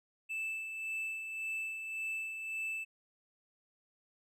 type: tone with tremolo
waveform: triangle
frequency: 2637 Hz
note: E7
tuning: in tune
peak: -33 dBFS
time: 0.29-2.85 s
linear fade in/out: 20 ms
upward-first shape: sine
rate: 1.8 Hz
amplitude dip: 45%
effects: none

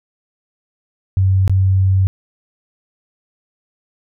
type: tone with dropouts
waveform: sine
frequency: 95.2 Hz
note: F#2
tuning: 50 cents sharp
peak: -10 dBFS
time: 1.17-2.07 s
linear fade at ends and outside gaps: 0 ms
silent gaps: 1.478-1.496 s
effects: none

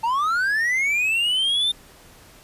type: linear sweep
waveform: triangle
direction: up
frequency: 881 to 3618 Hz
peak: -17 dBFS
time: 0.03-1.72 s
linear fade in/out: 10 ms
effects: pink hiss -49 dBFS RMS until 2.43 s + resampled to 32000 Hz

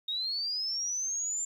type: linear sweep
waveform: sine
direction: up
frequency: 3705 to 7300 Hz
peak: -30 dBFS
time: 0.08-1.45 s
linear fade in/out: 5 ms
effects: 10-bit

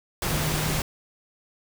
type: tone in noise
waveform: sine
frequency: 154.1 Hz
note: D#3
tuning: 16 cents flat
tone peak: -27 dBFS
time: 0.32-0.79 s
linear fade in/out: 2 ms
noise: pink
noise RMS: -27 dBFS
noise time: 0.22-0.82 s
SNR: -3 dB
effects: none

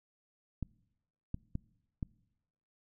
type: clicks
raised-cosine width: 5 ms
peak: -23 dBFS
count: 4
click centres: 0.627 / 1.344 / 1.554 / 2.028 s
effects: noise-tail reverb RT60 0.9 s tail -24 dB re dry

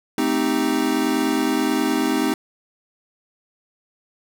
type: chord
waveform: square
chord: A half-diminished seventh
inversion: none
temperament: equal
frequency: 220 / 261.6 / 311.1 / 392 Hz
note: A3 / C4 / Eb4 / G4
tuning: 0 / 0 / 0 / 0 cents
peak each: -28 / -23 / -23 / -27 dBFS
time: 0.18-2.34 s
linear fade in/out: 2 ms
effects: none

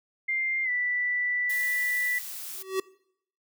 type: tone with pitch glide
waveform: sine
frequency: 2101 to 1971.7 Hz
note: C7 to B6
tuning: +7 to -3 cents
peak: -25 dBFS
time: 0.28-2.19 s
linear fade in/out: 10 ms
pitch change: -110 cents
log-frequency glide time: 0.64-0.7 s
type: noise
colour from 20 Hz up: blue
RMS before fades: -38 dBFS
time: 1.49-2.63 s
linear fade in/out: 10 ms
type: tone with exponential growth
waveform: square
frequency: 380.7 Hz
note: F#4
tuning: 49 cents sharp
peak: -23 dBFS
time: 2.54-2.8 s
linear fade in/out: 5 ms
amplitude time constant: 55 ms
effects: noise-tail reverb RT60 0.7 s tail -22 dB re dry

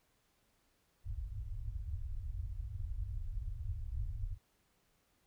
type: low-pass noise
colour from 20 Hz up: pink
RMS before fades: -40 dBFS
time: 1.04-4.38 s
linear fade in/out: 50 ms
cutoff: 110 Hz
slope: 96 dB/octave
effects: pink hiss -75 dBFS RMS until 5.26 s

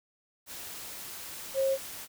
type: tone in noise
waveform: sine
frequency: 538 Hz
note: C5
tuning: 48 cents sharp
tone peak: -24 dBFS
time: 1.54-1.78 s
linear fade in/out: 50 ms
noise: white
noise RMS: -42 dBFS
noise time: 0.46-2.08 s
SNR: +15 dB
effects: none

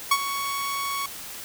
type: tone with ADSR envelope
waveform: sawtooth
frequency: 1114 Hz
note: C#6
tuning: 8 cents sharp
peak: -11 dBFS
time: 0.11-1.06 s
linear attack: 6 ms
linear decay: 53 ms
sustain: -12 dB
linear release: 3 ms
effects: white hiss -38 dBFS RMS until 1.44 s

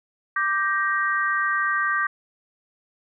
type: chord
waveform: sine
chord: G minor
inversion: second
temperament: just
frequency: 1176 / 1568 / 1881.6 Hz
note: D6 / G6 / Bb6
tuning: +2 / 0 / +16 cents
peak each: -24 / -24 / -26 dBFS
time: 0.36-2.07 s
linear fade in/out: 5 ms
effects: none

